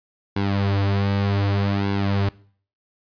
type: tone with flanger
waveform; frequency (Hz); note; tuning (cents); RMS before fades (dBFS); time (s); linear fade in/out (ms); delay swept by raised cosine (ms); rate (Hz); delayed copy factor
sawtooth; 99.5; G2; +26; -21; 0.36-2.29; 5; 1.6 to 7.2; 0.65; -0.75
effects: noise-tail reverb RT60 0.5 s tail -21 dB re dry + resampled to 11025 Hz